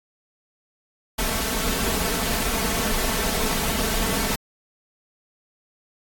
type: noise with comb filter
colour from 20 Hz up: pink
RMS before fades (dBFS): -24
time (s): 1.18-4.36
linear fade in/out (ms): 10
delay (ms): 4.5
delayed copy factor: +0.65
effects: AAC 64 kbps